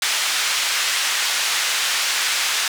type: band-pass noise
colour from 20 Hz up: pink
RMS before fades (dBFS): -21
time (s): 0.02-2.68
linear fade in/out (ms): 2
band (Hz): 1700 to 7800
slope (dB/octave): 12
effects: none